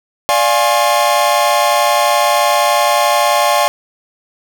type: chord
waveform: 45% pulse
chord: D half-diminished seventh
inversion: none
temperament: equal with one note detuned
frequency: 587.3 / 698.5 / 830.6 / 1071.6 Hz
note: D5 / F5 / Ab5 / C6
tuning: 0 / 0 / 0 / +41 cents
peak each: -16 dBFS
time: 0.29-3.68 s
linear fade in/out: 0 ms
effects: none